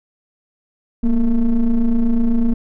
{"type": "ring-modulated tone", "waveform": "triangle", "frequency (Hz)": 110, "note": "A2", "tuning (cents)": 0, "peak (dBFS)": -7, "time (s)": [1.03, 2.54], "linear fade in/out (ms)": 10, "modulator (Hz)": 124, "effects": []}